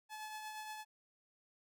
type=tone with tremolo; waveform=sawtooth; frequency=860 Hz; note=A5; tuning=40 cents flat; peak=-39 dBFS; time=0.09-0.85 s; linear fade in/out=50 ms; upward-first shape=triangle; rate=8.5 Hz; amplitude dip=40%; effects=none